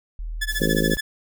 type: tone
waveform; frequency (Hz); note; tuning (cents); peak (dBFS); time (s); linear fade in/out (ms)
sine; 40.07; E1; -48; -27; 0.19-0.97; 0
type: tone with tremolo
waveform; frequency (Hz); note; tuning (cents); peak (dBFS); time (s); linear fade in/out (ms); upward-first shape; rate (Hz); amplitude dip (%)
sawtooth; 1723; A6; -37; -18; 0.41-1.01; 10; sine; 14; 100
type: band-stop noise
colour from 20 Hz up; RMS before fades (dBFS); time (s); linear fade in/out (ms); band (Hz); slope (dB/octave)
white; -36; 0.5-0.97; 20; 360 to 7100; 12
type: harmonic tone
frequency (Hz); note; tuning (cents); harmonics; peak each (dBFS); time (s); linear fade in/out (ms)
53.7; A1; -41; 3 / 4 / 5 / 6 / 7 / 8 / 9 / 10; -25 / -26 / -27 / -28 / -28 / -29 / -30 / -30; 0.6-0.95; 10
effects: none